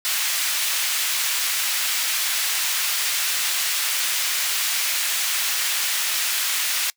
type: high-pass noise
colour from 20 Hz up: pink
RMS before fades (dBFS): -23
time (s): 0.05-6.9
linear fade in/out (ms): 0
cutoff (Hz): 2100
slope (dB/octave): 12
effects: noise-tail reverb RT60 0.1 s tail -24 dB re dry